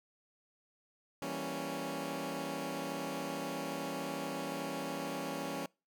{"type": "chord", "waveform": "15% pulse", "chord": "E diminished seventh", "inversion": "none", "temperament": "equal with one note detuned", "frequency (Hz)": [164.81, 196, 235.4, 277.2], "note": ["E3", "G3", "Bb3", "Db4"], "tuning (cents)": [0, 0, 17, 0], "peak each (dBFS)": [-38, -38, -39, -33], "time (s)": [1.22, 5.66], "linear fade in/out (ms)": 2, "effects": ["noise-tail reverb RT60 0.3 s tail -26 dB re dry"]}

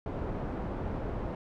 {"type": "low-pass noise", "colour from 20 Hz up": "pink", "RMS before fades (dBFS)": -35, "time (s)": [0.06, 1.35], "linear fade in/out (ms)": 2, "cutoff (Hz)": 830, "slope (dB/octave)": 12, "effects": []}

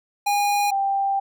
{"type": "tone pair in turn", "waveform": ["square", "sine"], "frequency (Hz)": [817, 787.7], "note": ["G#5", "G5"], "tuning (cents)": [-29, 8], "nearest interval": "minor second", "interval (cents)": 63, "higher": "first", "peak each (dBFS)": -19, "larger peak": "neither", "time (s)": [[0.26, 0.71], [0.71, 1.2]], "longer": "second", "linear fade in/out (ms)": 10, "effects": []}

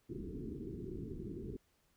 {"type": "low-pass noise", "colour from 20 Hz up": "white", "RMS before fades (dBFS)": -44, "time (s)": [0.09, 1.57], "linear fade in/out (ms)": 10, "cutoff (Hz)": 420, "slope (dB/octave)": 96, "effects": ["pink hiss -75 dBFS RMS until 1.96 s"]}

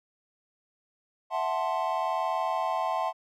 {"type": "chord", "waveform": "triangle", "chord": "F# half-diminished seventh", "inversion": "third", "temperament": "equal", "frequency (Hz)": [659.3, 740, 880, 1046.5], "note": ["E5", "F#5", "A5", "C6"], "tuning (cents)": [0, 0, 0, 0], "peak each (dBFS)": -30, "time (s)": [1.3, 3.13], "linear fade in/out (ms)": 50, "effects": []}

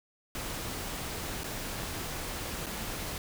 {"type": "noise with dropouts", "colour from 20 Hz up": "pink", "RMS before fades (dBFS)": -37, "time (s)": [0.35, 3.18], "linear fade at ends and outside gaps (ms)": 1, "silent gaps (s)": [[1.435, 1.442], [2.661, 2.666]], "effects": []}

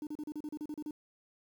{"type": "tone bursts", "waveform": "sine", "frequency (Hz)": 300.7, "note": "D4", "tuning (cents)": 41, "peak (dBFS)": -34, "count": 11, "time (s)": [0.02, 0.909], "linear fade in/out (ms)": 2, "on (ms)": 49, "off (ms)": 35, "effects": ["tanh soft clip ceiling -36 dBFS", "10-bit"]}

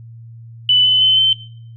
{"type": "tone with pitch steps", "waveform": "sine", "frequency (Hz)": [2990, 3021, 3053, 3085], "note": ["F#7", "F#7", "G7", "G7"], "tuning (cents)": [17, 35, -46, -28], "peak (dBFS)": -9, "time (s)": [0.69, 1.33], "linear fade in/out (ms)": 2, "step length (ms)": 160, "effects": ["noise-tail reverb RT60 0.6 s tail -18 dB re dry", "added 115 Hz sine -34 dBFS peak until 1.76 s"]}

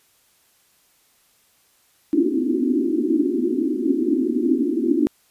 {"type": "band-pass noise", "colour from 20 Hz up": "pink", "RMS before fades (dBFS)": -20, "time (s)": [2.13, 5.07], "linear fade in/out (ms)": 0, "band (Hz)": [240, 370], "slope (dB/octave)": 96, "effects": ["white hiss -60 dBFS RMS until 5.3 s", "resampled to 32000 Hz"]}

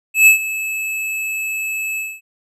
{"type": "tone with ADSR envelope", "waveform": "square", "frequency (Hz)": 2604, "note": "E7", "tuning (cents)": -22, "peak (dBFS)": -5, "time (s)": [0.14, 2.21], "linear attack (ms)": 130, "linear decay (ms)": 110, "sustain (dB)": -16, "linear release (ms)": 230, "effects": ["resampled to 32000 Hz"]}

